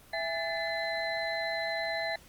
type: tone cluster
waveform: sine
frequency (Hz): 663 / 820 / 1747 / 2036 / 4053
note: E5 / G#5 / A6 / C7 / B7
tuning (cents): +10 / -22 / -13 / -48 / +44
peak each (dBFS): -34 / -39 / -37 / -37 / -39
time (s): 0.13-2.16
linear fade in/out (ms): 5
effects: pink hiss -56 dBFS RMS until 2.28 s + Opus 24 kbps